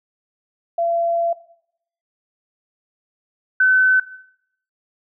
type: tone pair in turn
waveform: sine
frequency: 679 / 1518.2 Hz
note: F5 / F#6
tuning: -49 / +44 cents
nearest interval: octave + major second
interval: 1393 cents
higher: second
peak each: -17 / -11 dBFS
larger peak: second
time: 0.78-1.33 / 3.6-4 s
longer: first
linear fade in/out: 5 ms
effects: noise-tail reverb RT60 0.7 s tail -17 dB re dry